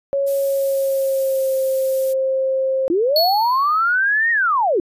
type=tone with pitch glide; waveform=sine; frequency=554.4 to 529.7 Hz; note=C#5 to C5; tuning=0 to +21 cents; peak=-16 dBFS; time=0.13-2.88 s; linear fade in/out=0 ms; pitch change=-79 cents; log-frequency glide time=0.28-1.56 s
type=noise; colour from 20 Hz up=violet; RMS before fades=-31 dBFS; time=0.26-2.14 s; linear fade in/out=20 ms
type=linear two-way sweep; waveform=sine; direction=up then down; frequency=318.9 to 1885 to 318.9 Hz; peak=-14 dBFS; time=2.9-4.8 s; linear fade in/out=2 ms; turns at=4.31 s
type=tone with exponential decay; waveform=square; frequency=4383 Hz; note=C#8; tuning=20 cents flat; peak=-14 dBFS; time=3.16-3.95 s; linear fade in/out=2 ms; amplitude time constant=170 ms
effects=resampled to 32000 Hz